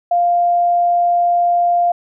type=tone; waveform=sine; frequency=698.5 Hz; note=F5; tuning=in tune; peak=-11 dBFS; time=0.11-1.92 s; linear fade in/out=5 ms; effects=none